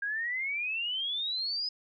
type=exponential sweep; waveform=sine; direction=up; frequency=1607 to 5070 Hz; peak=-30 dBFS; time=0.02-1.69 s; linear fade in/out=5 ms; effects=none